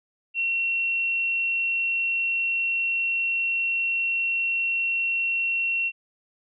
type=tone; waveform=sine; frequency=2725 Hz; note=F7; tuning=43 cents flat; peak=-22 dBFS; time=0.34-5.92 s; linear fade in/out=50 ms; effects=none